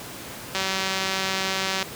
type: click train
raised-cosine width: 0.2 ms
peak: -8 dBFS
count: 245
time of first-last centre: 0.55-1.827 s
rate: 191 Hz
effects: pink hiss -37 dBFS RMS until 1.95 s + high-pass 100 Hz 12 dB/octave